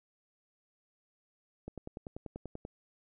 click train, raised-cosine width 2 ms, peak -28 dBFS, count 11, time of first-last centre 1.68-2.651 s, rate 10.3 Hz, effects none

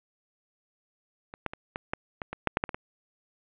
clicks, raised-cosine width 0.5 ms, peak -26 / -14 / -23 / -17 / -13 / -18 / -19 / -8 / -8 / -10 / -21 / -18 dBFS, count 12, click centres 1.339 / 1.463 / 1.535 / 1.759 / 1.935 / 2.218 / 2.33 / 2.473 / 2.571 / 2.639 / 2.692 / 2.745 s, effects resampled to 8000 Hz + 7-bit

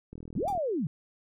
click train, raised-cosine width 3 ms, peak -30 dBFS, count 19, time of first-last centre 0.13-0.577 s, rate 40.3 Hz
sine linear two-way sweep, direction up then down, 126.1 to 840 to 126.1 Hz, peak -27 dBFS, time 0.36-0.87 s, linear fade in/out 2 ms, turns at 0.49 s
5% pulse tone with exponential decay, 1174.7 Hz, D6, in tune, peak -32 dBFS, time 0.48-0.59 s, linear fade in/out 1 ms, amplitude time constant 23 ms
effects none

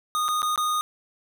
square tone with dropouts, 1233 Hz, D#6, 16 cents flat, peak -23 dBFS, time 0.15-0.81 s, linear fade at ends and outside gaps 0 ms, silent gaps 0.282-0.287 / 0.419-0.429 / 0.559-0.577 s, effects none

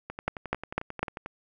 two click trains, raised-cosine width 0.5 ms, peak -11 / -21 dBFS, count 4 / 14, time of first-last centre 0.28-1.03 / 0.1-1.261 s, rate 4 / 11.2 Hz, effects none

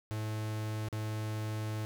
45% pulse tone with dropouts, 108.1 Hz, A2, 30 cents flat, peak -34 dBFS, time 0.11-1.85 s, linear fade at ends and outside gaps 0 ms, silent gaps 0.886-0.927 s, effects none

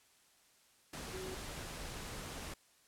sine tone in noise, 374.3 Hz, F#4, 20 cents sharp, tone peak -44 dBFS, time 1.13-1.35 s, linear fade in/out 5 ms, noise pink, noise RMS -45 dBFS, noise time 0.93-2.54 s, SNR -2 dB, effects white hiss -68 dBFS RMS until 2.87 s + low-pass 11000 Hz 12 dB/octave

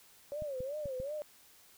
sine tone with vibrato, 557 Hz, C#5, 8 cents sharp, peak -36 dBFS, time 0.32-1.22 s, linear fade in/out 0 ms, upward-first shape sine, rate 2.7 Hz, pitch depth 160 cents each way
clicks, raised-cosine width 5 ms, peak -32 dBFS, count 4, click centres 0.422 / 0.605 / 0.857 / 1.001 s
effects white hiss -61 dBFS RMS until 1.77 s

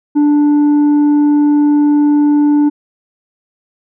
sine tone with tanh clipping, 293.7 Hz, D4, in tune, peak -8 dBFS, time 0.15-2.7 s, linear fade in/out 20 ms, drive 4 dB, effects none

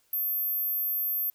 sine tone, 13410 Hz, G#9, 16 cents sharp, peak -26 dBFS, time 0.13-1.3 s, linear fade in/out 2 ms, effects white hiss -68 dBFS RMS until 1.34 s

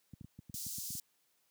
clicks, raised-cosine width 5 ms, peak -34 dBFS, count 10, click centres 0.136 / 0.211 / 0.245 / 0.39 / 0.497 / 0.544 / 0.666 / 0.784 / 0.905 / 0.952 s
pink high-pass noise, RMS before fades -42 dBFS, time 0.54-1 s, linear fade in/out 2 ms, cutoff 5300 Hz, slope 24 dB/octave
effects white hiss -75 dBFS RMS until 1.5 s + high-pass 100 Hz 12 dB/octave

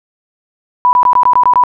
sine tone bursts, 987.8 Hz, B5, in tune, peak -5 dBFS, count 8, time 0.85-1.637 s, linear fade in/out 0 ms, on 80 ms, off 21 ms, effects none

